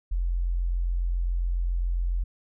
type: tone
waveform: sine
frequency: 43.65 Hz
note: F1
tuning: in tune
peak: -23 dBFS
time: 0.11-2.24 s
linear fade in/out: 10 ms
effects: none